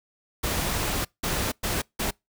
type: noise bursts at uneven times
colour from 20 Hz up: pink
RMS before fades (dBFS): -27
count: 4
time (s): 0.43-1.05 / 1.23-1.52 / 1.63-1.82 / 1.99-2.11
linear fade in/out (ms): 10
effects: noise-tail reverb RT60 0.2 s tail -26 dB re dry